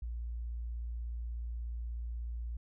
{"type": "tone", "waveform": "sine", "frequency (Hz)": 58.27, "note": "A#1", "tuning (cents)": 0, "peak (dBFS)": -36, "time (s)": [0.02, 2.57], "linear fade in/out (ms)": 5, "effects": []}